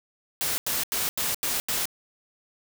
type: noise bursts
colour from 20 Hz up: white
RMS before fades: -27 dBFS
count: 6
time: 0.41-1.855 s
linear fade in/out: 0 ms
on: 170 ms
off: 85 ms
effects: none